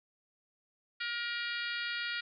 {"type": "harmonic tone", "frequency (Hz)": 474, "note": "A#4", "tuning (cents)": 29, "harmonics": [3, 4, 5, 6, 7, 8, 9, 10], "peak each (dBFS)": [-38, -40, -42, -44, -45, -46, -47, -48], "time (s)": [1, 2.21], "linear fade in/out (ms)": 10, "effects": []}